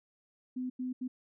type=tone bursts at uneven times; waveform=sine; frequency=253.5 Hz; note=B3; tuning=45 cents sharp; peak=-33 dBFS; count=3; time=0.56-0.7 / 0.79-0.93 / 1.01-1.08 s; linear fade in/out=10 ms; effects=none

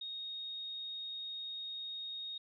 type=tone; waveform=sine; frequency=3729 Hz; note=A#7; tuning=in tune; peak=-40 dBFS; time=0.01-2.38 s; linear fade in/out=5 ms; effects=none

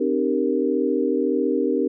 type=chord; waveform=sine; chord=C minor seventh; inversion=none; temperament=equal with one note detuned; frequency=261.6 / 303.3 / 392 / 466.2 Hz; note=C4 / Eb4 / G4 / Bb4; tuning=0 / -44 / 0 / 0 cents; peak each=-24 dBFS; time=0-1.88 s; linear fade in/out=10 ms; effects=none

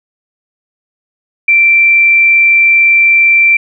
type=tone with frequency modulation; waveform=sine; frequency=2349 Hz; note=D7; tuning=in tune; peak=-4 dBFS; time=1.48-3.57 s; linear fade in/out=5 ms; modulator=42.4 Hz; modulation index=0.23; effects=none

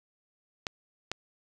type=clicks; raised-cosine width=0.2 ms; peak=-14 dBFS; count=2; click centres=0.668 / 1.116 s; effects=9-bit

